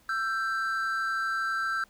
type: tone pair together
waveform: triangle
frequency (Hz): 1335.6 / 1568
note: E6 / G6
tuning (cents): +22 / 0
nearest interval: minor third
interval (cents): 278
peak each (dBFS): -28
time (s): 0.09-1.84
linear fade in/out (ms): 2
effects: pink hiss -62 dBFS RMS until 1.89 s